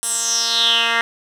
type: tone with band-pass filter sweep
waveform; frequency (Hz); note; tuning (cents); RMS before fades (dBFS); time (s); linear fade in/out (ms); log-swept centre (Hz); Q
10% pulse; 231.2; A#3; -14; -18; 0.03-1.01; 0; 9500 to 2000; 5.4
effects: none